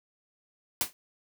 white noise with exponential decay, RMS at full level -23 dBFS, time 0.81-0.93 s, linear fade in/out 0 ms, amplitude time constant 24 ms, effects none

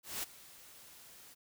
white noise with ADSR envelope, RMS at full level -37 dBFS, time 0.03-1.35 s, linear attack 200 ms, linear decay 16 ms, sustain -19 dB, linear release 23 ms, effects none

